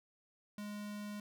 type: tone with notch filter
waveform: square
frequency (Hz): 207.4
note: G#3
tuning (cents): -2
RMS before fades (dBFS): -44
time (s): 0.58-1.2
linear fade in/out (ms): 2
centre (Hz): 490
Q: 1.6
effects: none